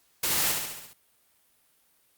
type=noise with echo; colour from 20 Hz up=white; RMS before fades=-27 dBFS; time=0.23-0.52 s; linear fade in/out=5 ms; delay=69 ms; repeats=6; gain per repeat=-4 dB; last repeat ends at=0.934 s; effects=white hiss -66 dBFS RMS until 2.17 s + Opus 48 kbps